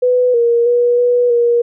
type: tone with pitch steps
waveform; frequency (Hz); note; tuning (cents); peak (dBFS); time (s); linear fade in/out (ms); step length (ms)
sine; 497.8 / 470.3 / 482.8 / 487.9 / 474.6; B4 / A#4 / B4 / B4 / A#4; +14 / +15 / -39 / -21 / +31; -9; 0.02-1.62; 10; 320
effects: none